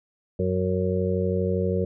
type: harmonic tone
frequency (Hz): 92.5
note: F#2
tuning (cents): 0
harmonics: 1 / 2 / 4 / 5 / 6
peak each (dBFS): -27 / -27 / -29 / -27 / -31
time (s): 0.39-1.85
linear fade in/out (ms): 5
effects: none